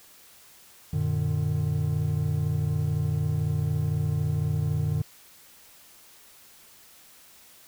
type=chord; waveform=triangle; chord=Gb augmented; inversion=none; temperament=equal with one note detuned; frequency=92.5 / 116.54 / 150.35 Hz; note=Gb2 / Bb2 / D3; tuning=0 / 0 / +41 cents; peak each=-27 / -28 / -24 dBFS; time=0.93-5.02 s; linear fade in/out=5 ms; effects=white hiss -53 dBFS RMS until 7.67 s